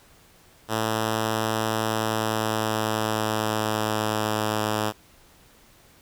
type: tone with pitch glide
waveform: 5% pulse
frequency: 110.4 to 107.26 Hz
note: A2 to A2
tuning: +6 to -44 cents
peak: -12 dBFS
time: 0.68-4.93 s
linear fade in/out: 50 ms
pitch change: -50 cents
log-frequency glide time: 1.78-4.8 s
effects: pink hiss -55 dBFS RMS until 6.01 s